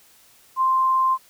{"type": "tone", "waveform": "sine", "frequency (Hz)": 1047, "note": "C6", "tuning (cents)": 1, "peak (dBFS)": -16, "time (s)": [0.56, 1.18], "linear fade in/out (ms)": 50, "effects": ["white hiss -54 dBFS RMS until 1.29 s"]}